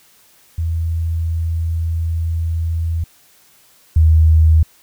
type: tone pair in turn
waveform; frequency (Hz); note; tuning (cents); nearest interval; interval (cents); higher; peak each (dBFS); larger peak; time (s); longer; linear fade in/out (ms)
sine; 82.41 / 79.56; E2 / D#2; 0 / +39; minor second; 61; first; -16 / -7; second; 0.58-3.04 / 3.96-4.63; first; 5
effects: white hiss -51 dBFS RMS until 4.82 s